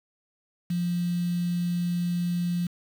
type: tone with quantisation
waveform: sine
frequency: 174.7 Hz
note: F3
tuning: 1 cent sharp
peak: -24 dBFS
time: 0.7-2.67 s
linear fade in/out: 5 ms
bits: 7
effects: none